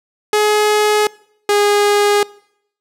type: tone pair in turn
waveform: sawtooth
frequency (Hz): 421.8 / 411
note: G#4 / G#4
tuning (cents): +27 / -18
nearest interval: unison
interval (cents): 45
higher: first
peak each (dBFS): -7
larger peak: neither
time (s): 0.33-1.07 / 1.49-2.23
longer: neither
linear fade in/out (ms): 2
effects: noise-tail reverb RT60 0.7 s tail -23 dB re dry + low-pass 12000 Hz 12 dB/octave